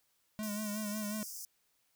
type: tone with vibrato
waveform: square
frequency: 210.6 Hz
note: G#3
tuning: 24 cents sharp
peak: -37 dBFS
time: 0.39-1.23 s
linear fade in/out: 0 ms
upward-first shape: sine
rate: 5.5 Hz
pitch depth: 47 cents each way
type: high-pass noise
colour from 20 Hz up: pink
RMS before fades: -45 dBFS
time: 0.43-1.45 s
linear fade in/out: 0 ms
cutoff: 5000 Hz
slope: 96 dB/octave
effects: white hiss -75 dBFS RMS until 1.95 s